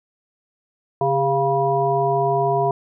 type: harmonic tone with a mistuned harmonic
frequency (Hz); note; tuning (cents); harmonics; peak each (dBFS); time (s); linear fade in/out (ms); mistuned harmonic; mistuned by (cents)
138.7; C#3; +1; 1 / 3 / 5 / 7; -25 / -21 / -20 / -23; 1.01-2.71; 2; 3; -57
effects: none